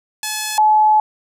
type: tone pair in turn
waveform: 5% pulse / sine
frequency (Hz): 857 / 857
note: A5 / A5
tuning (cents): -46 / -46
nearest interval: unison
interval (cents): 0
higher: neither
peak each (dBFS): -9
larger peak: neither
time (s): 0.23-0.58 / 0.58-1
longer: second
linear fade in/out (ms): 2
effects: none